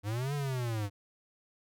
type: linear two-way sweep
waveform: square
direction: up then down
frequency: 98 to 146.83 to 98 Hz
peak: -32 dBFS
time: 0.03-0.9 s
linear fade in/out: 50 ms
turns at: 0.34 s
effects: none